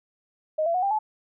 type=tone with pitch steps; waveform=sine; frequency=622.3 / 674.7 / 731.5 / 793.2 / 860 Hz; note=D#5 / E5 / F#5 / G5 / A5; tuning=0 / +40 / -20 / +20 / -40 cents; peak=-21 dBFS; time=0.58-0.99 s; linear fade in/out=10 ms; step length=82 ms; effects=none